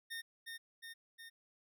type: tone with echo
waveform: 25% pulse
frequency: 1832 Hz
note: A#6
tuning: 31 cents flat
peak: -38 dBFS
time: 0.1-0.22 s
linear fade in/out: 20 ms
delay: 360 ms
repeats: 3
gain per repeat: -3 dB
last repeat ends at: 1.3 s
effects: none